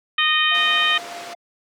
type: harmonic tone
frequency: 617 Hz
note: D#5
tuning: 15 cents flat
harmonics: 2 / 3 / 4 / 5 / 6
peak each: -23 / -21 / -23 / -20 / -25 dBFS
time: 0.18-0.98 s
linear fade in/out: 5 ms
type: noise with exponential decay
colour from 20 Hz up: brown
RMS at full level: -36 dBFS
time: 0.28-0.36 s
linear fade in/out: 2 ms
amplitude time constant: 17 ms
type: tone with tremolo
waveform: triangle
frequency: 694 Hz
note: F5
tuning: 11 cents flat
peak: -30 dBFS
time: 0.51-1.35 s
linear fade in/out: 5 ms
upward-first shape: triangle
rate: 5 Hz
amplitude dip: 50%
type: low-pass noise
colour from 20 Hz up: pink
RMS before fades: -34 dBFS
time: 0.54-1.34 s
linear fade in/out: 10 ms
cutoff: 6100 Hz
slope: 12 dB/octave
effects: high-pass 400 Hz 12 dB/octave